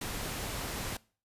pink noise, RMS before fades -37 dBFS, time 0.01-0.97 s, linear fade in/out 5 ms, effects noise-tail reverb RT60 0.4 s tail -22 dB re dry + resampled to 32000 Hz

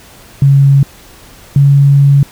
sine tone pair in turn, 138.59 / 140.36 Hz, C#3 / C#3, 0 / +22 cents, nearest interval unison, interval 22 cents, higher second, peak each -3 dBFS, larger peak neither, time 0.42-0.83 / 1.56-2.23 s, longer second, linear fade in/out 2 ms, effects pink hiss -38 dBFS RMS until 2.31 s

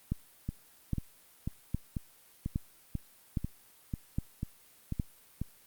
two click trains, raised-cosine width 5 ms, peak -18 / -21 dBFS, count 7 / 11, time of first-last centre 0.12-4.998 / 0.49-5.416 s, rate 1.23 / 2.03 Hz, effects white hiss -60 dBFS RMS until 5.66 s + Opus 32 kbps

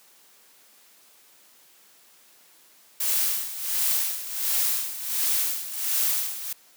blue noise with tremolo, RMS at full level -23 dBFS, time 3-6.53 s, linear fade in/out 5 ms, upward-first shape sine, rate 1.4 Hz, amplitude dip 75%, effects white hiss -56 dBFS RMS until 6.76 s + high-pass 200 Hz 12 dB/octave

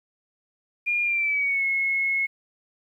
sine tone with pitch glide, 2416 to 2177 Hz, D7 to C#7, +48 to -32 cents, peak -21 dBFS, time 0.86-2.27 s, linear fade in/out 20 ms, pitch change -180 cents, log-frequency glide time 1.03-1.65 s, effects 10-bit

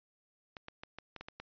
clicks, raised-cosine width 0.3 ms, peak -28 dBFS, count 8, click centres 0.568 / 0.684 / 0.835 / 0.986 / 1.163 / 1.21 / 1.285 / 1.4 s, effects resampled to 11025 Hz

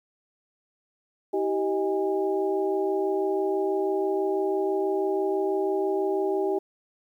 sine tone cluster, 322.1 / 388.2 / 623 / 819 Hz, E4 / G4 / D#5 / G#5, -40 / -17 / +2 / -24 cents, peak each -32 / -24 / -33 / -33 dBFS, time 1.33-6.59 s, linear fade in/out 10 ms, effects 10-bit

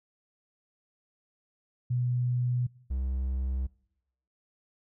sine / triangle tone pair in turn, 123.47 / 65.05 Hz, B2 / C2, 0 / -9 cents, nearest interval major seventh, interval 1109 cents, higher first, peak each -25 / -26 dBFS, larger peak first, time 1.9-2.67 / 2.9-3.67 s, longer neither, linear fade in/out 10 ms, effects noise-tail reverb RT60 0.8 s tail -23 dB re dry

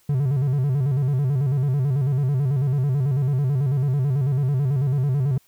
triangle tone with vibrato, 136 Hz, C#3, 33 cents flat, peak -16 dBFS, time 0.09-5.38 s, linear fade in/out 5 ms, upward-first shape square, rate 9.1 Hz, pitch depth 110 cents each way, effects white hiss -60 dBFS RMS until 5.47 s

